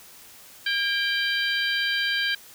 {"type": "harmonic tone with a mistuned harmonic", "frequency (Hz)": 784, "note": "G5", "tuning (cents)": 0, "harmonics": [2, 3, 4, 5, 6], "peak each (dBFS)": [-25, -32, -28, -32, -33], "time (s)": [0.66, 2.35], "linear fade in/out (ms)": 5, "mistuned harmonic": 2, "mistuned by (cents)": 52, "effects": ["white hiss -48 dBFS RMS until 2.54 s"]}